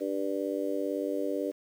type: harmonic tone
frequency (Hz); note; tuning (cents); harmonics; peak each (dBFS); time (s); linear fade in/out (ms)
98; G2; 0; 3 / 4 / 5 / 6; -33 / -35 / -34 / -35; 0-1.52; 20
effects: 9-bit